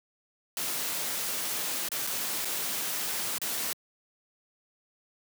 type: noise with dropouts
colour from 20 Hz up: white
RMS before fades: -32 dBFS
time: 0.57-3.73 s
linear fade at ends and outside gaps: 1 ms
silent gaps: 1.886-1.917 / 2.068-2.072 / 2.448-2.454 / 3.382-3.416 s
effects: high-pass 150 Hz 12 dB/octave